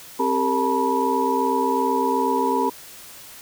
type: tone cluster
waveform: sine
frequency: 265 / 395.6 / 458.2 / 882 / 970 Hz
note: C4 / G4 / A#4 / A5 / B5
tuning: +22 / +16 / -30 / +4 / -31 cents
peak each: -25 / -25 / -26 / -27 / -22 dBFS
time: 0.19-2.7 s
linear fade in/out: 10 ms
effects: white hiss -42 dBFS RMS until 3.41 s